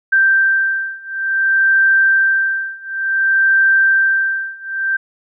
sine beating tone pair, 1568 / 1568.56 Hz, G6 / G6, 0 / +1 cents, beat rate 0.56 Hz, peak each -15 / -14 dBFS, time 0.12-4.97 s, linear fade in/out 10 ms, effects none

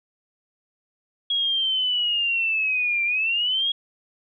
sine linear two-way sweep, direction down then up, 3318 to 2353 to 3318 Hz, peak -20 dBFS, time 1.3-3.72 s, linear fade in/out 5 ms, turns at 3.04 s, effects none

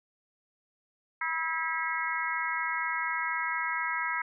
harmonic tone with a mistuned harmonic, 324.2 Hz, E4, 29 cents flat, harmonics 3 / 4 / 5 / 6 / 7, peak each -35 / -35 / -35 / -35 / -35 dBFS, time 1.21-4.22 s, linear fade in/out 5 ms, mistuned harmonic 7, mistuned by -78 cents, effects none

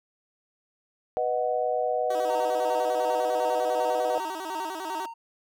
sine chord, B major, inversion none, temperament equal, 493.9 / 622.3 / 740 Hz, B4 / D#5 / F#5, 0 / 0 / 0 cents, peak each -28 dBFS, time 1.17-4.18 s, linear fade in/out 0 ms
15% pulse tone with vibrato, 349.2 Hz, F4, in tune, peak -28 dBFS, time 2.1-5.06 s, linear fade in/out 5 ms, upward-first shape square, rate 10 Hz, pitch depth 150 cents each way
triangle tone with tremolo, 920 Hz, A#5, 23 cents flat, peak -28 dBFS, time 2.28-5.14 s, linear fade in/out 10 ms, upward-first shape sine, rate 2.7 Hz, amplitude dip 65%
effects none

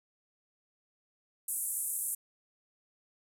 pink band-pass noise, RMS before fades -35 dBFS, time 1.48-2.15 s, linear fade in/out 5 ms, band 8300 to 13000 Hz, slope 48 dB/octave, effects none

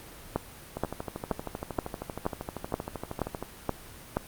two click trains, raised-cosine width 1 ms, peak -19 / -12 dBFS, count 35 / 9, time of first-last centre 0.77-3.426 / 0.36-4.17 s, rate 12.8 / 2.1 Hz, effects pink hiss -47 dBFS RMS until 4.27 s + Opus 32 kbps

